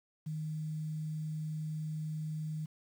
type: tone with quantisation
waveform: sine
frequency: 155.2 Hz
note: D#3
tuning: 4 cents flat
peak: -35 dBFS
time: 0.26-2.66 s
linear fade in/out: 10 ms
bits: 10
effects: none